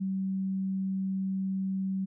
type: tone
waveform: sine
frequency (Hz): 191.4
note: G3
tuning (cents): -41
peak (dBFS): -28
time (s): 0-2.06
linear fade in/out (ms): 20
effects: none